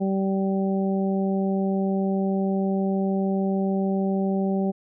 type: harmonic tone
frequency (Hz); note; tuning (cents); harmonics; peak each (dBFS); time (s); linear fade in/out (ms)
193.4; G3; -23; 1 / 2 / 3 / 4; -22 / -28 / -32 / -34; 0-4.72; 20
effects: none